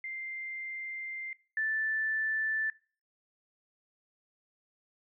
sine tone pair in turn, 2093 / 1760 Hz, C7 / A6, 0 / 0 cents, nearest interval minor third, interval 300 cents, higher first, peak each -36 / -28 dBFS, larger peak second, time 0.04-1.33 / 1.57-2.7 s, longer first, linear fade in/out 2 ms, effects noise-tail reverb RT60 0.4 s tail -22 dB re dry

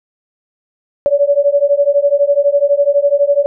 sine beating tone pair, 564 / 576 Hz, C#5 / D5, +30 / -34 cents, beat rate 12 Hz, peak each -12 dBFS, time 1.06-3.46 s, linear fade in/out 0 ms, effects none

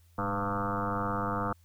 sine tone with frequency modulation, 698.5 Hz, F5, in tune, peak -28 dBFS, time 0.18-1.53 s, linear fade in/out 5 ms, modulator 98.2 Hz, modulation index 6.7, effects added 85 Hz sine -58 dBFS peak until 1.64 s + white hiss -69 dBFS RMS until 1.64 s

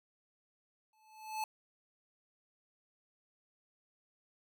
square tone with exponential growth, 868 Hz, A5, 24 cents flat, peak -33 dBFS, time 0.93-1.44 s, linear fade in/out 2 ms, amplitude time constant 110 ms, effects none

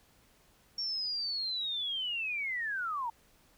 sine linear sweep, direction down, 5530 to 890 Hz, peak -32 dBFS, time 0.78-3.1 s, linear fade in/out 5 ms, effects pink hiss -65 dBFS RMS until 3.57 s

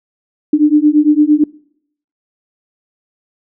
sine beating tone pair, 295.3 / 304.1 Hz, D4 / D#4, +10 / -40 cents, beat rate 8.8 Hz, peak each -10 dBFS, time 0.53-1.44 s, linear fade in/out 5 ms, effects noise-tail reverb RT60 0.7 s tail -24 dB re dry

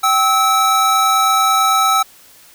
square tone pair together, 774.2 / 1300 Hz, G5 / E6, -22 / -24 cents, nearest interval major sixth, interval 898 cents, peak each -18 / -13 dBFS, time 0.03-2.03 s, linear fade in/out 10 ms, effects white hiss -45 dBFS RMS until 2.54 s

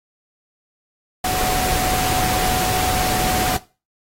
sine tone in noise, 740 Hz, F#5, in tune, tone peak -21 dBFS, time 1.24-3.57 s, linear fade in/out 5 ms, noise pink, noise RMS -22 dBFS, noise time 1.24-3.57 s, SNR -2 dB, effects noise-tail reverb RT60 0.3 s tail -17 dB re dry + AAC 48 kbps

